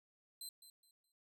20% pulse tone with echo, 4089 Hz, C8, 41 cents flat, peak -40 dBFS, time 0.41-0.49 s, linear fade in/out 2 ms, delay 210 ms, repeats 3, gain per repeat -12 dB, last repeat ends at 1.12 s, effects none

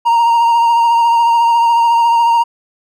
triangle tone with vibrato, 932.3 Hz, A#5, in tune, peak -6 dBFS, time 0.05-2.44 s, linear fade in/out 20 ms, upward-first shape triangle, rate 14 Hz, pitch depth 28 cents each way, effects none

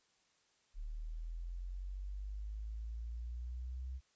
sine linear sweep, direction up, 36.71 to 65.2 Hz, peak -40 dBFS, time 0.74-4.01 s, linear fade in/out 50 ms, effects white hiss -74 dBFS RMS until 4.15 s + resampled to 16000 Hz

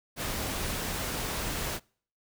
pink noise, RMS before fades -33 dBFS, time 0.16-1.8 s, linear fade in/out 50 ms, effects noise-tail reverb RT60 0.5 s tail -26 dB re dry

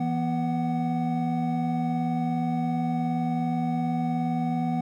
triangle tone cluster, 165 / 242.3 / 746 Hz, E3 / B3 / F#5, +2 / -33 / +14 cents, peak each -26 / -25 / -29 dBFS, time 0-4.81 s, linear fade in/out 5 ms, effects none

